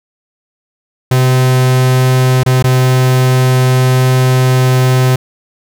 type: tone with dropouts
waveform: 45% pulse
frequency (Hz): 128.5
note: C3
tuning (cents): -31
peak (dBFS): -7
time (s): 1.11-5.16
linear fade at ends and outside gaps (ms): 5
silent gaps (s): 2.434-2.461 / 2.626-2.641
effects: none